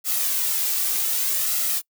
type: noise with flanger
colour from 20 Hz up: blue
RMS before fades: -23 dBFS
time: 0.04-1.82 s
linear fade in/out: 50 ms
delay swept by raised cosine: 1.5 to 2.6 ms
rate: 0.65 Hz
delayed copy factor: +0.5
effects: noise-tail reverb RT60 0.1 s tail -25 dB re dry